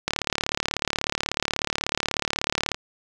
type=click train; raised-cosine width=0.2 ms; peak=-5 dBFS; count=98; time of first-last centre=0.08-2.745 s; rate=36.4 Hz; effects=none